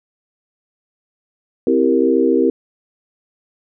sine chord, C dominant seventh, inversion none, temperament equal, 261.6 / 329.6 / 392 / 466.2 Hz, C4 / E4 / G4 / Bb4, 0 / 0 / 0 / 0 cents, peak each -17 dBFS, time 1.67-2.5 s, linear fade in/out 2 ms, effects none

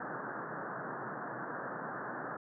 white band-pass noise, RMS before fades -41 dBFS, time 0-2.37 s, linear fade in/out 5 ms, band 120 to 1700 Hz, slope 96 dB/octave, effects none

